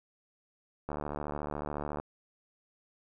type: click train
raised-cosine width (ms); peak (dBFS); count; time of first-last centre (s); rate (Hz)
1; -22; 83; 0.89-2; 73.9
effects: none